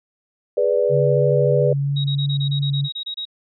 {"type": "chord", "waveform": "sine", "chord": "G# diminished", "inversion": "none", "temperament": "equal", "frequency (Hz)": [415.3, 493.9, 587.3], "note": ["G#4", "B4", "D5"], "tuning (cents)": [0, 0, 0], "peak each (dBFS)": [-21, -18, -20], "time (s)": [0.57, 1.73], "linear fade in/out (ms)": 5}
{"type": "tone with vibrato", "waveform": "sine", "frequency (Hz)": 140.7, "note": "C#3", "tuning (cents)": 26, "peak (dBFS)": -18, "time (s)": [0.89, 2.89], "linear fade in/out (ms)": 50, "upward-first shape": "sine", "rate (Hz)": 3.1, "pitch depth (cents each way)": 9}
{"type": "tone bursts", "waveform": "sine", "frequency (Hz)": 3800, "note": "A#7", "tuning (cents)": 33, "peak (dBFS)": -25, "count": 12, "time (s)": [1.96, 3.254], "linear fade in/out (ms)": 10, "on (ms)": 84, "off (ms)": 26}
{"effects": []}